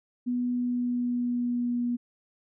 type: tone with pitch glide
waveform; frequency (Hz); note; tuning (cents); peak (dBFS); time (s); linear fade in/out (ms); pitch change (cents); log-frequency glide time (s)
sine; 245.7 to 241.5; B3 to B3; -9 to -39; -25; 0.26-1.97; 20; -30; 0.52-1.84
effects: none